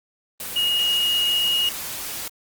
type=tone in noise; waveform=sine; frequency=2872 Hz; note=F7; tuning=48 cents sharp; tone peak=-18 dBFS; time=0.56-1.69 s; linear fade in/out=2 ms; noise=white; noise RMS=-31 dBFS; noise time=0.4-2.28 s; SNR=+10 dB; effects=Opus 24 kbps